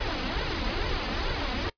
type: noise with flanger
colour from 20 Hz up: pink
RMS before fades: -29 dBFS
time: 0-1.7 s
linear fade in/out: 10 ms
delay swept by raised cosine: 2 to 4 ms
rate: 2.3 Hz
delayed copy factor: +0.75
effects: noise-tail reverb RT60 0.1 s tail -22 dB re dry + resampled to 11025 Hz